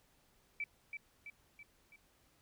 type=tone with echo; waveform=sine; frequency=2315 Hz; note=D7; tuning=25 cents flat; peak=-36 dBFS; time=0.6-0.64 s; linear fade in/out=2 ms; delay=330 ms; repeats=4; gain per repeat=-5 dB; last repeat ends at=1.96 s; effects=pink hiss -71 dBFS RMS until 2.41 s